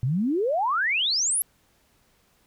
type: exponential sweep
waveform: sine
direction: up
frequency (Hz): 116.54 to 11640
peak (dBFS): -21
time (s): 0.03-1.42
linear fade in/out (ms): 0
effects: pink hiss -64 dBFS RMS until 2.46 s